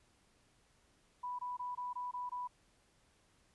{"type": "tone bursts", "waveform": "sine", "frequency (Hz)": 987.8, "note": "B5", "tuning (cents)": 0, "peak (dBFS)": -38, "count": 7, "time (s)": [1.23, 2.476], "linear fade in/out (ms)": 10, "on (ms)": 160, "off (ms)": 21, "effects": ["pink hiss -71 dBFS RMS until 3.54 s", "resampled to 24000 Hz"]}